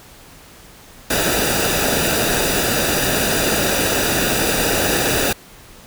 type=noise with comb filter; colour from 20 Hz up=pink; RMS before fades=-18 dBFS; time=1.1-5.33 s; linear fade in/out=5 ms; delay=0.93 ms; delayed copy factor=-0.65; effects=pink hiss -43 dBFS RMS until 5.86 s